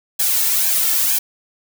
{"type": "noise with flanger", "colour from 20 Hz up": "blue", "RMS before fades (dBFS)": -17, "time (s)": [0.19, 1.19], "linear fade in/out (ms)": 10, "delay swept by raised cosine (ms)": [1.2, 2.3], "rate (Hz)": 2.1, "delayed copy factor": 0.7, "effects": []}